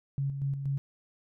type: tone with tremolo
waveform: sine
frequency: 138.5 Hz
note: C#3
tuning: 1 cent flat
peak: -27 dBFS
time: 0.18-0.78 s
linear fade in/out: 0 ms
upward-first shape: square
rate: 4.2 Hz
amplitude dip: 50%
effects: none